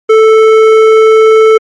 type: tone with hard clipping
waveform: sine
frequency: 439.8 Hz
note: A4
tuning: 1 cent flat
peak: -3 dBFS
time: 0.09-1.58 s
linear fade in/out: 10 ms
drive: 10 dB
effects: MP3 48 kbps